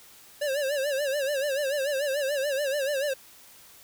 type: tone with vibrato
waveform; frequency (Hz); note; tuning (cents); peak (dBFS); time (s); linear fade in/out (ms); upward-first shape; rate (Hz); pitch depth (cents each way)
square; 560; C#5; +18; -26; 0.41-3.14; 10; sine; 6.9; 110
effects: white hiss -52 dBFS RMS until 3.83 s